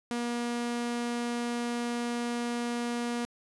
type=tone; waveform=sawtooth; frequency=238.7 Hz; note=A#3; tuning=41 cents sharp; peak=-26 dBFS; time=0.11-3.25 s; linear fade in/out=0 ms; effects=resampled to 24000 Hz